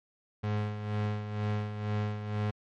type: tone with tremolo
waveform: 35% pulse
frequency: 105.1 Hz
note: G#2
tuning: 21 cents sharp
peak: -26 dBFS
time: 0.43-2.51 s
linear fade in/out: 10 ms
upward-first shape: sine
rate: 2.1 Hz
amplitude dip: 60%
effects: low-pass 3000 Hz 12 dB/octave + MP3 64 kbps